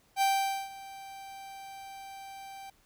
45% pulse tone with ADSR envelope, 782 Hz, G5, 4 cents flat, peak -23 dBFS, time 0.16-2.7 s, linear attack 57 ms, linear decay 470 ms, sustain -20 dB, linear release 4 ms, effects pink hiss -66 dBFS RMS until 2.85 s

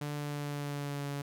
sawtooth tone with pitch glide, 146.83 to 142.16 Hz, D3 to C#3, 0 to +44 cents, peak -31 dBFS, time 0.01-1.22 s, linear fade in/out 5 ms, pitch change -56 cents, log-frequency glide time 0.13-1.07 s, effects none

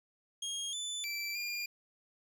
25% pulse tone with pitch steps, 3255 / 3500 / 2334 / 2405 Hz, G#7 / A7 / D7 / D7, -36 / -10 / -11 / +41 cents, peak -32 dBFS, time 0.42-1.66 s, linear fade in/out 5 ms, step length 310 ms, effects none

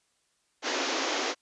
pink band-pass noise, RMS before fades -30 dBFS, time 0.62-1.35 s, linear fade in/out 50 ms, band 260 to 6800 Hz, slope 96 dB/octave, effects white hiss -72 dBFS RMS until 1.41 s + resampled to 22050 Hz

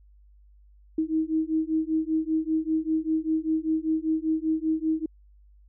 sine beating tone pair, 314.6 / 319.7 Hz, D#4 / D#4, +19 / +47 cents, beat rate 5.1 Hz, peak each -26 dBFS, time 0.98-5.06 s, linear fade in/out 5 ms, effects added 50 Hz sine -52 dBFS peak until 5.68 s

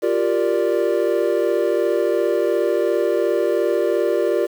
triangle chord, G minor seventh, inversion third, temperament equal, 349.2 / 392 / 466.2 / 587.3 Hz, F4 / G4 / Bb4 / D5, 0 / 0 / 0 / 0 cents, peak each -20 dBFS, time 0.02-4.47 s, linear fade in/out 20 ms, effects 7-bit

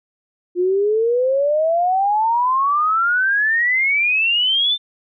sine exponential sweep, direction up, 349.2 to 3600 Hz, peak -14 dBFS, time 0.55-4.78 s, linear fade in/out 50 ms, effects none

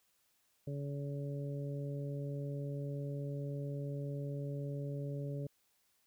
harmonic tone, 141.8 Hz, C#3, 40 cents sharp, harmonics 1 / 2 / 3 / 4, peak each -38 / -47 / -47 / -48 dBFS, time 0.67-5.47 s, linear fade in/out 5 ms, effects white hiss -75 dBFS RMS until 6.06 s

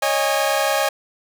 sawtooth chord, C# suspended second, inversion none, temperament equal with one note detuned, 554.4 / 622.3 / 816.8 Hz, C#5 / D#5 / G#5, 0 / 0 / -29 cents, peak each -18 dBFS, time 0.02-0.89 s, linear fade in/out 5 ms, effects none

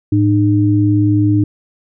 sine tone pair together, 107.3 / 303.5 Hz, A2 / D#4, -43 / -43 cents, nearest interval octave + tritone, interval 1800 cents, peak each -12 dBFS, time 0.12-1.44 s, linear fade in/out 5 ms, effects none

